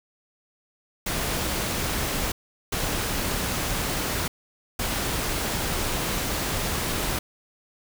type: noise bursts at uneven times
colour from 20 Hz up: pink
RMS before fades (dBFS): -27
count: 3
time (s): 1.06-2.32 / 2.72-4.28 / 4.79-7.19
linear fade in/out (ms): 5
effects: none